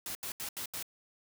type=noise bursts; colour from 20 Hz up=white; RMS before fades=-39 dBFS; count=5; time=0.06-0.827 s; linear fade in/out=2 ms; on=91 ms; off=78 ms; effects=none

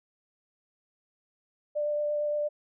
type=tone with vibrato; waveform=sine; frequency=593 Hz; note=D5; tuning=17 cents sharp; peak=-26 dBFS; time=1.75-2.49 s; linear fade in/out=20 ms; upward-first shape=sine; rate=8.7 Hz; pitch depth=10 cents each way; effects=none

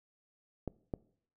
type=clicks; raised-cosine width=2 ms; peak=-22 dBFS; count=2; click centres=0.677 / 0.938 s; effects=noise-tail reverb RT60 0.6 s tail -22 dB re dry

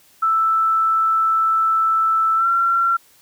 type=tone with pitch glide; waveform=sine; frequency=1321 to 1363.6 Hz; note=E6 to F6; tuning=+3 to -42 cents; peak=-14 dBFS; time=0.22-2.97 s; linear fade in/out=10 ms; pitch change=+55 cents; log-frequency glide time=2.36-2.47 s; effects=white hiss -53 dBFS RMS until 3.21 s

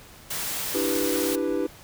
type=noise; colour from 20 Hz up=white; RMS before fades=-30 dBFS; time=0.3-1.36 s; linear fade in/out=10 ms
type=chord; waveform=triangle; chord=E minor seventh; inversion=third; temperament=equal; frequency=293.7 / 329.6 / 392 / 493.9 Hz; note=D4 / E4 / G4 / B4; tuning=0 / 0 / 0 / 0 cents; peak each=-27 dBFS; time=0.74-1.67 s; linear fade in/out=10 ms
effects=pink hiss -48 dBFS RMS until 1.83 s

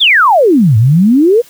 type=exponential two-way sweep; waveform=sine; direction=down then up; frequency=3736 to 104.4 to 501 Hz; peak=-4 dBFS; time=0-1.42 s; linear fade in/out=20 ms; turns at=0.77 s; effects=white hiss -41 dBFS RMS until 1.49 s

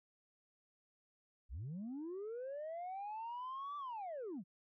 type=linear two-way sweep; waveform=sine; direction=up then down; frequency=46.25 to 1174.7 to 154.7 Hz; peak=-40 dBFS; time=1.49-4.44 s; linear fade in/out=50 ms; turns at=3.77 s; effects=tanh soft clip ceiling -40 dBFS

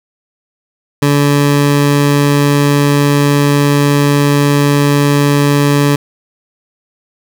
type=tone; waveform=20% pulse; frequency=143.6 Hz; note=D3; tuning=39 cents flat; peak=-3 dBFS; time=1.02-5.96 s; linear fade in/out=5 ms; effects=none

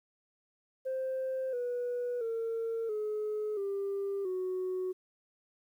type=tone with pitch steps; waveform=sine; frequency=523.3 / 488.3 / 455.6 / 425.1 / 396.6 / 370 Hz; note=C5 / B4 / A#4 / G#4 / G4 / F#4; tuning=0 / -20 / -40 / +40 / +20 / 0 cents; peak=-30 dBFS; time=0.85-4.93 s; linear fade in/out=20 ms; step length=680 ms; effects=tanh soft clip ceiling -29 dBFS + 11-bit

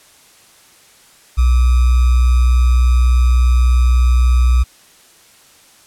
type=tone with sample-and-hold; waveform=sine; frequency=61.74 Hz; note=B1; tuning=in tune; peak=-8 dBFS; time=1.37-4.64 s; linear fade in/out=20 ms; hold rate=1225 Hz; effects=white hiss -47 dBFS RMS until 5.86 s + low-pass 11000 Hz 12 dB/octave

